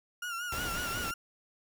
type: tone with vibrato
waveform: 35% pulse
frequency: 1405 Hz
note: F6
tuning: 10 cents sharp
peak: -33 dBFS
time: 0.22-1.14 s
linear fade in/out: 5 ms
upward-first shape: sine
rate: 5.5 Hz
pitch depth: 66 cents each way
type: noise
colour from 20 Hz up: pink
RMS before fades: -38 dBFS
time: 0.52-1.11 s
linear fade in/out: 2 ms
effects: none